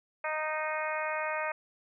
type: harmonic tone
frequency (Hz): 309.6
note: D#4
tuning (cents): -9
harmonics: 2 / 3 / 4 / 5 / 6 / 7 / 8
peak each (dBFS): -35 / -37 / -38 / -39 / -40 / -40 / -41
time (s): 0.24-1.52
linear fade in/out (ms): 5
effects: none